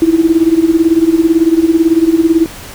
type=tone with tremolo; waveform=sine; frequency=327.7 Hz; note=E4; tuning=10 cents flat; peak=-3 dBFS; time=0.02-2.46 s; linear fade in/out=0 ms; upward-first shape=sine; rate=18 Hz; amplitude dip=80%; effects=pink hiss -30 dBFS RMS until 2.74 s